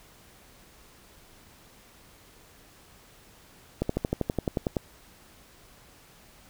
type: slowing click train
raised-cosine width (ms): 2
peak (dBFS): -12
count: 12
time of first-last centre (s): 3.82-4.768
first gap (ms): 74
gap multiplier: 1.03
effects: pink hiss -55 dBFS RMS until 6.49 s